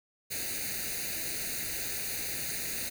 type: noise with comb filter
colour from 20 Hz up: white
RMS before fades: -35 dBFS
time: 0.3-2.9 s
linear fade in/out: 20 ms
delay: 0.46 ms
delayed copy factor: +0.85
effects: none